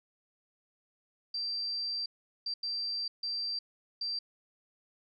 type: tone bursts at uneven times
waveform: sine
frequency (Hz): 4699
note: D8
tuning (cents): 0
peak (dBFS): -32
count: 5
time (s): 1.34-2.06 / 2.46-2.54 / 2.63-3.08 / 3.23-3.59 / 4.01-4.19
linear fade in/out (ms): 5
effects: none